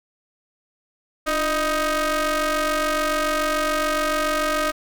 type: ring-modulated tone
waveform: sawtooth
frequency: 317.5 Hz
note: D#4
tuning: 35 cents sharp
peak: -13 dBFS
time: 1.26-4.72 s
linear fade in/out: 20 ms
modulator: 929 Hz
effects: none